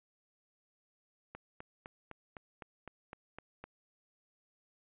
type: click train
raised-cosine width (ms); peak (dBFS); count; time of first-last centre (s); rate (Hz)
0.5; -30; 10; 1.35-3.64; 3.93
effects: resampled to 8000 Hz